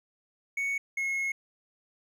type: tone pair in turn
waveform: triangle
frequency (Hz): 2222 / 2170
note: C#7 / C#7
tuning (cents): +4 / -37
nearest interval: unison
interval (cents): 41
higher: first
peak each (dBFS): -26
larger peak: neither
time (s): 0.57-0.78 / 0.97-1.32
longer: second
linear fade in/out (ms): 5
effects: none